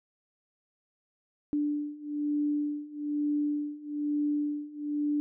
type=beating tone pair; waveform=sine; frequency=293.7 / 294.8 Hz; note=D4 / D4; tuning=0 / +7 cents; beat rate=1.1 Hz; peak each=-32 / -30 dBFS; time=1.53-5.2 s; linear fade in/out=0 ms; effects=none